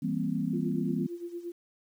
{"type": "chord", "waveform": "sine", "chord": "C dominant seventh", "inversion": "first", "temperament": "just", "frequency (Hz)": [163.52, 196.22, 235.5, 261.6], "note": ["E3", "G3", "Bb3", "C4"], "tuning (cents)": [-14, 2, 18, 0], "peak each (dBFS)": -33, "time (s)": [0.02, 1.07], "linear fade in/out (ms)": 10}
{"type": "tone with tremolo", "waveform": "sine", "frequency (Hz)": 345.5, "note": "F4", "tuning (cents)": -19, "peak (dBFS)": -33, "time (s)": [0.53, 1.52], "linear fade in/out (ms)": 5, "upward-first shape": "sine", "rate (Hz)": 8.7, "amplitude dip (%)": 75}
{"effects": ["10-bit"]}